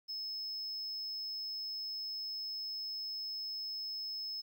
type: tone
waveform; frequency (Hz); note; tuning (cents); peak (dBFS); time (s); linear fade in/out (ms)
triangle; 5200; E8; -24; -37; 0.08-4.42; 20
effects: 12-bit